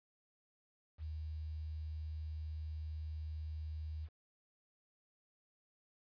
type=tone with quantisation; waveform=sine; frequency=77.78 Hz; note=D#2; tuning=in tune; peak=-40 dBFS; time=0.98-4.09 s; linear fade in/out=50 ms; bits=11; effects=resampled to 11025 Hz